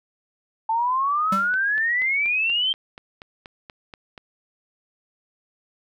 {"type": "exponential sweep", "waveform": "sine", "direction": "up", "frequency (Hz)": [880, 3179], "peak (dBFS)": -19, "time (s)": [0.69, 2.73], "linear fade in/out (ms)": 5}
{"type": "tone with exponential decay", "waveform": "square", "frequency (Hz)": 196, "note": "G3", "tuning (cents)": 0, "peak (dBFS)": -21, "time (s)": [1.32, 1.56], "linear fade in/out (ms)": 5, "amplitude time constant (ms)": 51}
{"type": "click train", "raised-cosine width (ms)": 0.3, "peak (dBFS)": -23, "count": 12, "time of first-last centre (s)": [1.54, 4.178], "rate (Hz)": 4.17}
{"effects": []}